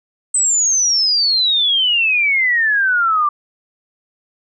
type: exponential sweep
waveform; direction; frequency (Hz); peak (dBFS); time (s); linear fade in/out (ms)
sine; down; 8190 to 1165; -12; 0.34-3.29; 5
effects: none